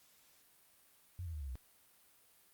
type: tone with pitch steps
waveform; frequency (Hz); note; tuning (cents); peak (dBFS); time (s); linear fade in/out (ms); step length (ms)
sine; 89.9 / 82.44 / 75.6 / 69.32 / 63.57; F#2 / E2 / D#2 / C#2 / C2; -49 / +1 / -49 / +1 / -49; -40; 1.19-1.555; 0; 73
effects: white hiss -67 dBFS RMS until 2.53 s + Opus 48 kbps